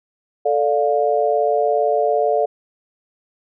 sine chord, D minor, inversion second, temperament just, 440.5 / 587.3 / 704.8 Hz, A4 / D5 / F5, +2 / 0 / +16 cents, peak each -19 dBFS, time 0.45-2.46 s, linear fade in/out 10 ms, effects none

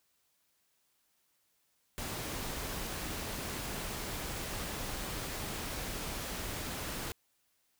pink noise, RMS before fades -39 dBFS, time 1.98-7.12 s, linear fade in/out 0 ms, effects white hiss -75 dBFS RMS until 7.79 s

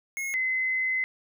square / sine tone pair in turn, 2166 / 2045 Hz, C#7 / C7, -41 / -40 cents, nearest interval minor second, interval 99 cents, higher first, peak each -30 / -24 dBFS, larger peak second, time 0.17-0.34 / 0.34-1.04 s, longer second, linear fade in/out 0 ms, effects none

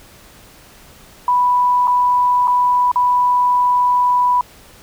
sine tone with dropouts, 987 Hz, B5, 1 cent flat, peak -11 dBFS, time 1.28-4.41 s, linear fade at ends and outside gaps 2 ms, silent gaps 1.873-1.878 / 2.474-2.479 / 2.916-2.958 s, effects pink hiss -44 dBFS RMS until 4.82 s

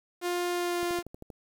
sawtooth tone with pitch glide, 352.7 to 348.9 Hz, F4 to F4, +17 to -2 cents, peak -24 dBFS, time 0.21-1.03 s, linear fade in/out 50 ms, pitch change -19 cents, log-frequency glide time 0.51-0.84 s
click train, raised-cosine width 2 ms, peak -29 dBFS, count 7, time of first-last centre 0.83-1.302 s, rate 12.7 Hz
effects 9-bit

